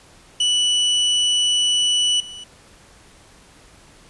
40% pulse tone with level steps, 2960 Hz, F#7, in tune, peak -15 / -33 dBFS, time 0.4-2.44 s, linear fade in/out 5 ms, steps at 2.2 s, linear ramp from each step 2 ms, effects pink hiss -49 dBFS RMS until 4.09 s + resampled to 24000 Hz

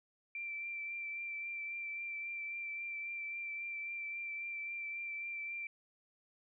sine tone with vibrato, 2349 Hz, D7, in tune, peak -39 dBFS, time 0.35-5.67 s, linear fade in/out 2 ms, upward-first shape triangle, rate 3.7 Hz, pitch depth 22 cents each way, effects none

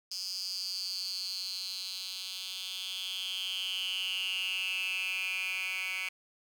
10% pulse tone with high-pass filter sweep, 187.3 Hz, F#3, 21 cents sharp, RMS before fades -36 dBFS, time 0.11-6.09 s, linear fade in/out 5 ms, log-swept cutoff 5100 to 2200 Hz, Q 8.9, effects none

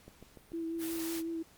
click train, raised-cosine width 2 ms, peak -36 dBFS, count 4, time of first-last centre 0.08-0.519 s, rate 6.83 Hz
sine tone with vibrato, 329.6 Hz, E4, in tune, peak -34 dBFS, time 0.53-1.43 s, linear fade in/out 10 ms, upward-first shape sine, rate 5.5 Hz, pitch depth 19 cents each way
white noise, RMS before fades -42 dBFS, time 0.78-1.23 s, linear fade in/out 50 ms
effects pink hiss -61 dBFS RMS until 1.57 s + Opus 48 kbps

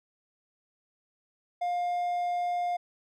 triangle tone, 707 Hz, F5, 21 cents sharp, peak -25 dBFS, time 1.61-2.77 s, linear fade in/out 10 ms, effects none

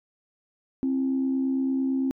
sine tone pair together, 265.3 / 334.2 Hz, C4 / E4, +24 / +24 cents, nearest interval major third, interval 400 cents, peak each -22 / -33 dBFS, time 0.83-2.11 s, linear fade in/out 0 ms, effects tanh soft clip ceiling -16 dBFS

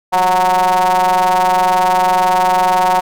square ring-modulated tone, 93 Hz, F#2, 9 cents sharp, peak -8 dBFS, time 0.12-3.01 s, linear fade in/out 20 ms, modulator 826 Hz, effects none

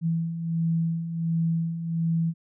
sine beating tone pair, 164.1 / 165.5 Hz, E3 / E3, -8 / +7 cents, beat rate 1.4 Hz, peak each -31 / -24 dBFS, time 0.01-2.34 s, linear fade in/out 50 ms, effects none

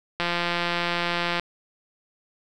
click train, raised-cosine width 0.3 ms, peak -9 dBFS, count 208, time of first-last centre 0.2-1.397 s, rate 173 Hz, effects none

